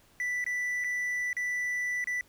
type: tone with dropouts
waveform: triangle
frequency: 1975.5 Hz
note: B6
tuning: in tune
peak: -27 dBFS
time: 0.2-2.21 s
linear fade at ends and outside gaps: 1 ms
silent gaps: 0.442-0.464 / 0.84-0.844 / 1.33-1.367 / 2.042-2.072 s
effects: pink hiss -62 dBFS RMS until 2.28 s